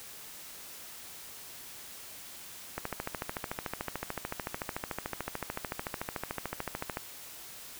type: click train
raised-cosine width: 0.5 ms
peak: -18 dBFS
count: 58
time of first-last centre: 2.78-6.971 s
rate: 13.6 Hz
effects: white hiss -47 dBFS RMS until 7.79 s